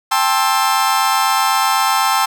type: chord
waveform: 40% pulse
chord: A minor seventh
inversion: third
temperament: just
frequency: 792 / 880 / 1056 / 1320 Hz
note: G5 / A5 / C6 / E6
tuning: +18 / 0 / +16 / +2 cents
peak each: -18 dBFS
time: 0.11-2.26 s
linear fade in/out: 10 ms
effects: none